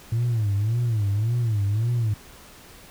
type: tone with vibrato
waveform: sine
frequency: 110 Hz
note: A2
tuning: in tune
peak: -18 dBFS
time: 0.12-2.14 s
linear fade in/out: 5 ms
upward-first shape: sine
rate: 1.8 Hz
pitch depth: 170 cents each way
effects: tanh soft clip ceiling -18 dBFS + pink hiss -47 dBFS RMS until 2.9 s